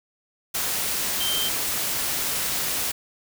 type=tone in noise; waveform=sine; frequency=3136 Hz; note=G7; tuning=in tune; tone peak=-25 dBFS; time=1.2-1.49 s; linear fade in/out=10 ms; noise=white; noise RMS=-26 dBFS; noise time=0.54-2.92 s; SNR=-2 dB; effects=none